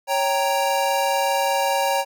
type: chord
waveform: square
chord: G diminished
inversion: second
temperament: equal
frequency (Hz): 554.4 / 784 / 932.3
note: Db5 / G5 / Bb5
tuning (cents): 0 / 0 / 0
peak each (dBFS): -24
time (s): 0.07-2.05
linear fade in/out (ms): 50
effects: none